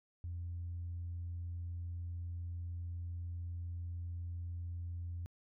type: tone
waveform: sine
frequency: 86.4 Hz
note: F2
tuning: 18 cents flat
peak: -38 dBFS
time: 0.24-5.26 s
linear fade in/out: 0 ms
effects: tanh soft clip ceiling -35 dBFS